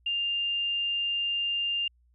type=tone; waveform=sine; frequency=2800 Hz; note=F7; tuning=4 cents sharp; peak=-26 dBFS; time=0.06-1.88 s; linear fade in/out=5 ms; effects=added 60 Hz sine -61 dBFS peak until 2.14 s